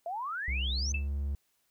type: exponential sweep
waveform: sine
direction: up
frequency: 655 to 6330 Hz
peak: -33 dBFS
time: 0.06-0.92 s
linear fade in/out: 2 ms
type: tone with pitch glide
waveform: triangle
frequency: 65.41 to 70.51 Hz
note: C2 to C#2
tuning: 0 to +30 cents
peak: -28 dBFS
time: 0.48-1.35 s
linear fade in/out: 0 ms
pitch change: +130 cents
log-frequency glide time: 0.78-0.91 s
type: tone with exponential decay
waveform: sine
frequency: 2637 Hz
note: E7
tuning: in tune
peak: -29 dBFS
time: 0.94-1.08 s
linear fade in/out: 5 ms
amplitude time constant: 29 ms
effects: white hiss -74 dBFS RMS until 1.7 s